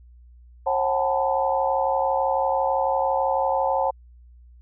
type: tone cluster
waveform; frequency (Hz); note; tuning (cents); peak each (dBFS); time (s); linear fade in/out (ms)
sine; 540 / 743 / 809 / 881 / 1001; C#5 / F#5 / G#5 / A5 / B5; -45 / +7 / -46 / +2 / +23; -24 / -26 / -30 / -24 / -31; 0.66-3.91; 10
effects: added 60 Hz sine -46 dBFS peak until 4.61 s